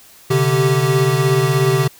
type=tone cluster; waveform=square; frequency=130.1 / 146.7 / 387.4 Hz; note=C3 / D3 / G4; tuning=-9 / -2 / -20 cents; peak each=-18 dBFS; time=0.3-1.88 s; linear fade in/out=10 ms; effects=white hiss -45 dBFS RMS until 1.99 s